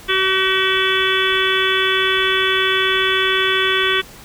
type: harmonic tone with a mistuned harmonic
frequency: 380 Hz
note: F#4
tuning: 46 cents sharp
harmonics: 1 / 3 / 4 / 5 / 6 / 7 / 8 / 9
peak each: -21 / -23 / -21 / -23 / -25 / -25 / -24 / -21 dBFS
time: 0.08-4.02 s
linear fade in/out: 20 ms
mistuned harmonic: 7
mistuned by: -16 cents
effects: pink hiss -40 dBFS RMS until 4.24 s